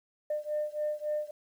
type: beating tone pair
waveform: sine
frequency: 600 / 603.6 Hz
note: D5 / D5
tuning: +37 / +47 cents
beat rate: 3.6 Hz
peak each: -32 / -33 dBFS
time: 0.3-1.31 s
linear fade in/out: 5 ms
effects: tanh soft clip ceiling -24 dBFS + 10-bit